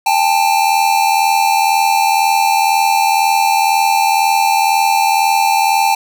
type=tone pair together; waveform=square; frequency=798 / 880 Hz; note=G5 / A5; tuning=+31 / 0 cents; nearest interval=major second; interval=169 cents; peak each=-14 dBFS; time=0.06-5.95 s; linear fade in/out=5 ms; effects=none